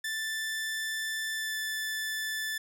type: tone with pitch glide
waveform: sawtooth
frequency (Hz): 1764 to 1752.8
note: A6 to A6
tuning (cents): +4 to -7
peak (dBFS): -28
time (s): 0.04-2.58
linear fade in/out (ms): 5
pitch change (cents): -11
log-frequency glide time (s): 1.34-1.58
effects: none